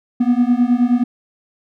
triangle beating tone pair, 239.1 / 248.6 Hz, A#3 / B3, +44 / +12 cents, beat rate 9.5 Hz, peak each -13 dBFS, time 0.2-1.04 s, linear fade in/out 10 ms, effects none

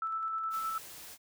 sine tone with tremolo, 1318.5 Hz, E6, in tune, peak -31 dBFS, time 0.02-0.78 s, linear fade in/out 2 ms, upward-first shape square, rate 9.6 Hz, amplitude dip 25%
white noise, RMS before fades -48 dBFS, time 0.5-1.18 s, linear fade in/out 50 ms
effects none

